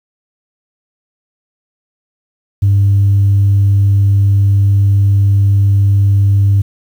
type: tone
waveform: sine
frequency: 99.6 Hz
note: G2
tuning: 28 cents sharp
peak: -5 dBFS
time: 2.62-6.62 s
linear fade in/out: 10 ms
effects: tanh soft clip ceiling -4 dBFS + 7-bit